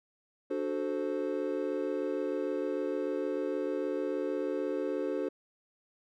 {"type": "chord", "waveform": "triangle", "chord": "D dominant seventh", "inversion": "none", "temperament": "equal with one note detuned", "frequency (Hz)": [293.7, 370, 436.5, 523.3], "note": ["D4", "F#4", "A4", "C5"], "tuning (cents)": [0, 0, -14, 0], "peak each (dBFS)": -34, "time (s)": [0.5, 5.29], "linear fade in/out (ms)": 10, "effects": []}